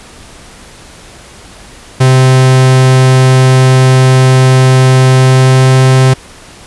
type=tone with pitch glide; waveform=45% pulse; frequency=130 to 130.75 Hz; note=C3 to C3; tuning=-11 to -1 cents; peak=-3 dBFS; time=2-6.14 s; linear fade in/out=10 ms; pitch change=+10 cents; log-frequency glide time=5.13-5.74 s; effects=pink hiss -34 dBFS RMS until 6.66 s + resampled to 24000 Hz